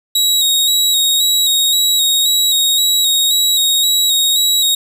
sawtooth tone with vibrato, 3813 Hz, A#7, 38 cents sharp, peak -8 dBFS, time 0.15-4.75 s, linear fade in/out 5 ms, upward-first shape square, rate 1.9 Hz, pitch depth 26 cents each way, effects none

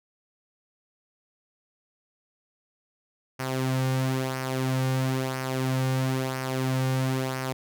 sawtooth tone with flanger, 130.8 Hz, C3, in tune, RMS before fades -27 dBFS, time 3.39-7.53 s, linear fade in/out 10 ms, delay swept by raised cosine 0.26 to 3.06 ms, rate 1 Hz, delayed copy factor -0.55, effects none

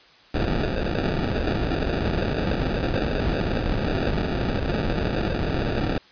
pink noise with sample-and-hold, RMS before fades -24 dBFS, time 0.34-5.98 s, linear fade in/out 5 ms, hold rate 1050 Hz, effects white hiss -52 dBFS RMS until 6.11 s + resampled to 11025 Hz

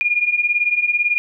sine beating tone pair, 2413 / 2431 Hz, D7 / D#7, +46 / -41 cents, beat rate 18 Hz, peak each -20 / -17 dBFS, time 0.01-1.18 s, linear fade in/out 0 ms, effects none

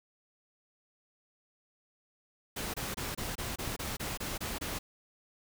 pink noise bursts, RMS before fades -37 dBFS, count 11, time 2.56-4.79 s, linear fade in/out 10 ms, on 180 ms, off 25 ms
clicks, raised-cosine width 5 ms, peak -28 dBFS, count 2, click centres 3.222 / 3.677 s
effects none

